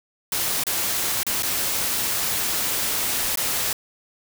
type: noise with dropouts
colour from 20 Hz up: white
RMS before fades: -24 dBFS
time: 0.32-3.73 s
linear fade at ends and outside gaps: 2 ms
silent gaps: 0.637-0.667 / 1.232-1.266 / 1.424-1.431 / 3.357-3.373 s
effects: none